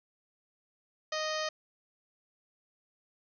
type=harmonic tone; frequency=621 Hz; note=D#5; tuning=3 cents flat; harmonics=1 / 2 / 3 / 4 / 5 / 6 / 7 / 8 / 9 / 10; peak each=-35 / -38 / -39 / -45 / -43 / -46 / -43 / -43 / -49 / -46 dBFS; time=1.12-1.49 s; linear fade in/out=5 ms; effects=none